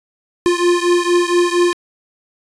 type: beating tone pair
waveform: square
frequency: 349.1 / 353.4 Hz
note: F4 / F4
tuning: -1 / +21 cents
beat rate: 4.3 Hz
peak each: -15 / -17 dBFS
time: 0.46-1.73 s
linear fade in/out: 0 ms
effects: resampled to 22050 Hz